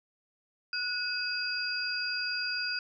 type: tone cluster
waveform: sine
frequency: 1465 / 2554 / 4808 Hz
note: F#6 / D#7 / D8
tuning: -18 / +45 / +40 cents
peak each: -34 / -38 / -33 dBFS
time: 0.73-2.79 s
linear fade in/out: 2 ms
effects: none